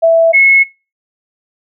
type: tone pair in turn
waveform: sine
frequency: 660 / 2183 Hz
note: E5 / C#7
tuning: +2 / -27 cents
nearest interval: octave + major sixth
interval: 2071 cents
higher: second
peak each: -4 dBFS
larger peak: neither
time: 0.02-0.33 / 0.33-0.64 s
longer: neither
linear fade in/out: 20 ms
effects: noise-tail reverb RT60 0.3 s tail -23 dB re dry